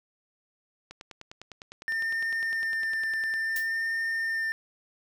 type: click train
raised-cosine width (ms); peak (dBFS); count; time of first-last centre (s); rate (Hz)
0.2; -25; 25; 0.91-3.339; 9.88
type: tone with vibrato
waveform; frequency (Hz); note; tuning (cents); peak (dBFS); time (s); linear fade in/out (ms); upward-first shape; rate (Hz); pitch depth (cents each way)
triangle; 1800; A6; +39; -25; 1.88-4.52; 0; sine; 0.58; 14
type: noise with exponential decay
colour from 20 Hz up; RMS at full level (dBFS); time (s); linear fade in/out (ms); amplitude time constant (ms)
blue; -32; 3.56-3.71; 1; 32
effects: none

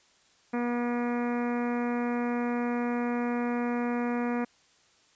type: harmonic tone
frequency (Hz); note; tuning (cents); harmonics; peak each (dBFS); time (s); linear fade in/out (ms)
240.8; B3; -44; 1 / 2 / 3 / 4 / 5 / 6 / 7 / 8 / 9 / 10; -28 / -34 / -38 / -40 / -42 / -44 / -45 / -46 / -47 / -48; 0.53-4.45; 10
effects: white hiss -63 dBFS RMS until 5.15 s + resampled to 16000 Hz

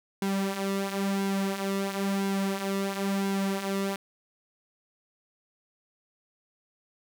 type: tone with flanger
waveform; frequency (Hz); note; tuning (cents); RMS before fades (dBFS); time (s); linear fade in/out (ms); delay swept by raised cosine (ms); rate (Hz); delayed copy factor
sawtooth; 196; G3; 0; -29; 0.22-3.96; 2; 1.6 to 6.4; 0.98; -0.6
effects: none

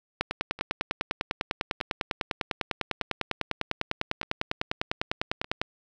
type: two click trains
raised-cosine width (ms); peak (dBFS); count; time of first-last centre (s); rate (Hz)
0.3; -10 / -24; 55 / 5; 0.21-5.615 / 0.59-5.444; 9.99 / 0.824
effects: none

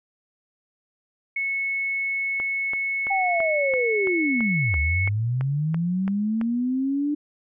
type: tone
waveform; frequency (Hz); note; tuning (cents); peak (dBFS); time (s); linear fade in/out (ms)
sine; 2200; C#7; -14; -23; 1.36-5.09; 5
type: click train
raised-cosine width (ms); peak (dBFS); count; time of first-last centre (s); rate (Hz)
0.5; -19; 13; 2.4-6.413; 2.99
type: linear two-way sweep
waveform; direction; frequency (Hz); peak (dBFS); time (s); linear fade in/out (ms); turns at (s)
sine; down then up; 795 to 70.4 to 297.8; -21; 3.1-7.15; 10; 4.78
effects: none

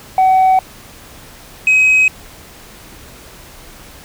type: tone pair in turn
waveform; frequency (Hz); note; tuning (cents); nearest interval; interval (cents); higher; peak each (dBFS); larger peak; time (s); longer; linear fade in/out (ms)
sine; 754 / 2536; F#5 / D#7; +32 / +32; octave + major sixth; 2100; second; -5; neither; 0.18-0.59 / 1.67-2.08; neither; 2
effects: tanh soft clip ceiling -6 dBFS + pink hiss -38 dBFS RMS until 4.04 s

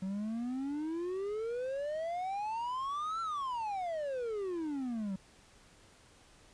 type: exponential two-way sweep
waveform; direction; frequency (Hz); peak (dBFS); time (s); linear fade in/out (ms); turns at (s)
triangle; up then down; 185.9 to 1361 to 185.9; -32; 0.02-5.16; 5; 3.21
effects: pink hiss -61 dBFS RMS until 6.53 s + resampled to 22050 Hz

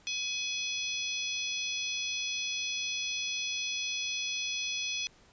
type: harmonic tone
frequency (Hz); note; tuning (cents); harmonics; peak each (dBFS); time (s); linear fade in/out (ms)
844; G#5; +28; 3 / 4 / 5 / 6 / 7; -36 / -36 / -43 / -42 / -39; 0.07-5.07; 0
effects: pink hiss -61 dBFS RMS until 5.32 s + resampled to 16000 Hz

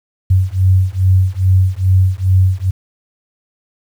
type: beating tone pair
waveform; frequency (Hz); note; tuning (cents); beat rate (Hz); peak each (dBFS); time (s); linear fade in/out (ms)
sine; 92.5 / 94.9; F#2 / F#2; 0 / +44; 2.4; -12; 0.3-2.71; 10
effects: 7-bit

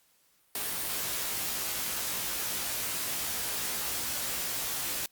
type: noise with comb filter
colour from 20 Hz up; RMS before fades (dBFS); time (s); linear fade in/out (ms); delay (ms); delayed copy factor
white; -33; 0.55-5.06; 2; 17; +0.7
effects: white hiss -67 dBFS RMS until 5.11 s + Opus 48 kbps

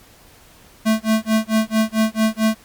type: tone with tremolo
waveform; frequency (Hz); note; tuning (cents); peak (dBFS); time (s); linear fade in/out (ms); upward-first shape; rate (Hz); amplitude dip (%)
square; 219.8; A3; -2; -13; 0.85-2.55; 20; sine; 4.5; 100
effects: pink hiss -48 dBFS RMS until 2.64 s + MP3 96 kbps

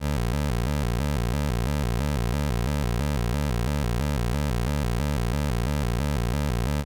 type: tone with vibrato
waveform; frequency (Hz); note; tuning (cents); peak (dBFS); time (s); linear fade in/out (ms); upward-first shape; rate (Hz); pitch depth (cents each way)
20% pulse; 65.41; C2; 0; -18; 0-6.85; 50; square; 3; 190
effects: none

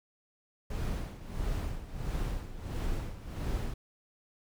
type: noise with tremolo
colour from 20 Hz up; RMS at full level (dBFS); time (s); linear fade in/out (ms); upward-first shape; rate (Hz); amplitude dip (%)
brown; -32; 0.7-3.74; 5; sine; 1.5; 75
effects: none

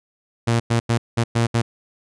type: tone bursts at uneven times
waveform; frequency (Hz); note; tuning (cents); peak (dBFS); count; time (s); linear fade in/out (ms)
sawtooth; 116.54; A#2; 0; -12; 6; 0.47-0.6 / 0.7-0.8 / 0.89-0.98 / 1.17-1.24 / 1.35-1.47 / 1.54-1.62; 10
effects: resampled to 22050 Hz

